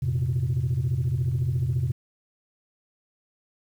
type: chord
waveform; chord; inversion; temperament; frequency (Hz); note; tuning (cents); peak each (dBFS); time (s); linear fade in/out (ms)
sine; F suspended fourth; none; equal; 87.31 / 116.54 / 130.81; F2 / Bb2 / C3; 0 / 0 / 0; -28 / -26 / -23; 0.02-1.92; 10
effects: tanh soft clip ceiling -18 dBFS + 9-bit